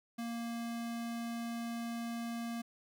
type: tone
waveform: square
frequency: 233.1 Hz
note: A#3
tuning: in tune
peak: -38 dBFS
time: 0.18-2.62 s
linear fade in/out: 10 ms
effects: none